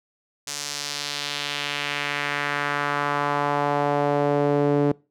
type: tone with band-pass filter sweep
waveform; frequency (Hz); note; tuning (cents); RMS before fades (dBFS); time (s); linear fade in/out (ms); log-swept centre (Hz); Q
sawtooth; 144.6; D3; -27; -24; 0.47-4.92; 5; 6500 to 370; 1.6
effects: noise-tail reverb RT60 0.3 s tail -24 dB re dry